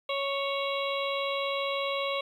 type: harmonic tone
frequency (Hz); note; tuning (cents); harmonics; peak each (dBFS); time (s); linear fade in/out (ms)
554.4; C#5; 0; 1 / 2 / 4 / 5 / 6 / 7; -31 / -34 / -37 / -38 / -39 / -39; 0.09-2.21; 5
effects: 10-bit